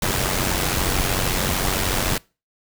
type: noise with amplitude modulation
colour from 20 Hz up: pink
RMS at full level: -19 dBFS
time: 0.02-2.18 s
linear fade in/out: 5 ms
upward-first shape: sine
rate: 93.3 Hz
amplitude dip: 60%
effects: noise-tail reverb RT60 0.3 s tail -24 dB re dry